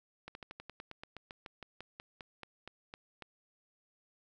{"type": "slowing click train", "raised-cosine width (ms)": 0.3, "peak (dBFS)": -29, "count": 20, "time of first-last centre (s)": [0.28, 3.223], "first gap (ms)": 71, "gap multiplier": 1.08, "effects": []}